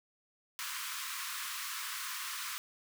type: high-pass noise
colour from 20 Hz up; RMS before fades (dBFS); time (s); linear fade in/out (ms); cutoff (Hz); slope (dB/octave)
pink; -40; 0.59-2.58; 0; 1000; 96
effects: none